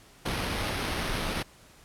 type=noise with sample-and-hold; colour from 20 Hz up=pink; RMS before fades=-31 dBFS; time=0.25-1.43 s; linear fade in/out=10 ms; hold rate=7350 Hz; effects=pink hiss -55 dBFS RMS until 1.84 s + low-pass 12000 Hz 12 dB/octave